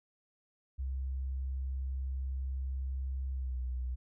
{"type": "tone with pitch glide", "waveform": "sine", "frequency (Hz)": [66, 62.62], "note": ["C2", "B1"], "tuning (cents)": [16, 25], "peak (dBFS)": -33, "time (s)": [0.78, 3.96], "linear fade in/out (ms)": 20, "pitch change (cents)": -91, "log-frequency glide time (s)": [3.33, 3.59], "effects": []}